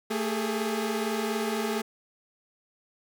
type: tone cluster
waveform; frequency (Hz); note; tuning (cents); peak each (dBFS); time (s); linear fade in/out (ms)
sawtooth; 223.3 / 405 / 422.4; A3 / G#4 / G#4; +26 / -43 / +29; -26 / -29 / -29; 0.1-1.82; 10
effects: none